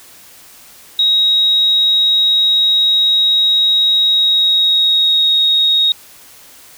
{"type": "tone with pitch glide", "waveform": "sine", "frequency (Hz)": [3796, 3755], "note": ["A#7", "A#7"], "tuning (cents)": [31, 12], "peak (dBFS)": -9, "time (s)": [0.99, 5.92], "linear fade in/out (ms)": 2, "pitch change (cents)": -19, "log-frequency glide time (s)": [4.01, 5.35], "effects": ["white hiss -41 dBFS RMS until 6.77 s"]}